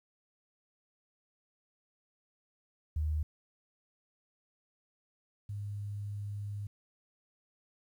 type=tone pair in turn; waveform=sine; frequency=76.8 / 102.33 Hz; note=D#2 / G#2; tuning=-22 / -25 cents; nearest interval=perfect fourth; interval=497 cents; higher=second; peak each=-29 / -36 dBFS; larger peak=first; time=2.96-3.23 / 5.49-6.67 s; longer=second; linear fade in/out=5 ms; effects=11-bit